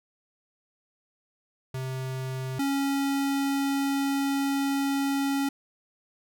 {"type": "tone pair in turn", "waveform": "square", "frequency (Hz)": [130.8, 276.8], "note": ["C3", "C#4"], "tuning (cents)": [0, -2], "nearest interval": "octave + minor second", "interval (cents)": 1298, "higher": "second", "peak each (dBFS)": [-31, -25], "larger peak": "second", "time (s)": [[1.74, 2.59], [2.59, 5.49]], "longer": "second", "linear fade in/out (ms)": 5, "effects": []}